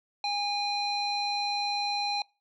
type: tone with low-pass filter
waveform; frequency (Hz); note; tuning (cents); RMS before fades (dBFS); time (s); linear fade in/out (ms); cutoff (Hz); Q
square; 816; G#5; -31; -30; 0.24-2.22; 2; 4000; 4.7
effects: noise-tail reverb RT60 0.3 s tail -24 dB re dry